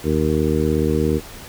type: harmonic tone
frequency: 77.2 Hz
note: D#2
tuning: 13 cents flat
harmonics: 1 / 2 / 3 / 4 / 5 / 6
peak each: -23 / -23 / -23 / -23 / -23 / -23 dBFS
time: 0.03-1.21 s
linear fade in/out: 50 ms
effects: pink hiss -38 dBFS RMS until 1.48 s